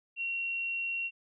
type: tone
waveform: sine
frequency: 2739 Hz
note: F7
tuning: 34 cents flat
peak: -31 dBFS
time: 0.16-1.11 s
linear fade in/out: 50 ms
effects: none